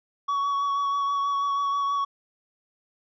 triangle tone with vibrato, 1124 Hz, C#6, 24 cents sharp, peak -21 dBFS, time 0.28-2.05 s, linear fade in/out 10 ms, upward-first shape triangle, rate 6.2 Hz, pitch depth 20 cents each way, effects resampled to 16000 Hz

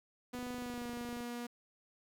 sawtooth tone with pitch glide, 246.9 to 240.1 Hz, B3 to B3, 0 to -49 cents, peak -36 dBFS, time 0.33-1.47 s, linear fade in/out 10 ms, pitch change -49 cents, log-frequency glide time 0.56-0.87 s
click train, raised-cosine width 2 ms, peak -37 dBFS, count 23, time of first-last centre 0.35-1.206 s, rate 25.7 Hz
effects 11-bit

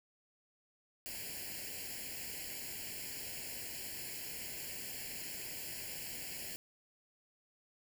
white noise with comb filter, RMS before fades -44 dBFS, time 1.06-6.56 s, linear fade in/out 0 ms, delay 0.41 ms, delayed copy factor +1, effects none

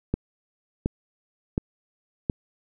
click train, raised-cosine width 3 ms, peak -10 dBFS, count 4, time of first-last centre 0.14-2.298 s, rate 1.39 Hz, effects none

